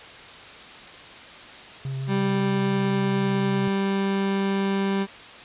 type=tone with vibrato; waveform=triangle; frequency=134 Hz; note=C3; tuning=42 cents sharp; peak=-25 dBFS; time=1.85-3.68 s; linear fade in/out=2 ms; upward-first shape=square; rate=6 Hz; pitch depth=10 cents each way
type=tone; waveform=30% pulse; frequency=196 Hz; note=G3; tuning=in tune; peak=-19 dBFS; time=2.07-5.07 s; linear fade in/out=50 ms
effects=white hiss -42 dBFS RMS until 5.44 s + resampled to 8000 Hz